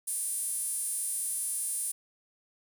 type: tone with high-pass filter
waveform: sawtooth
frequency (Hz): 398.1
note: G4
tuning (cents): +27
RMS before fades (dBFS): -33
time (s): 0.07-1.92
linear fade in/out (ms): 10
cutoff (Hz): 9800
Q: 7
effects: none